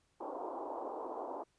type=band-pass noise; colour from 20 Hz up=white; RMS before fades=-42 dBFS; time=0.2-1.44 s; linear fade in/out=10 ms; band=290 to 1000 Hz; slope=48 dB/octave; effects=pink hiss -75 dBFS RMS until 1.58 s + resampled to 22050 Hz